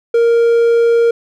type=tone with hard clipping; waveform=triangle; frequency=466.2 Hz; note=A#4; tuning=in tune; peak=-9 dBFS; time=0.14-1.11 s; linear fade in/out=5 ms; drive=6 dB; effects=none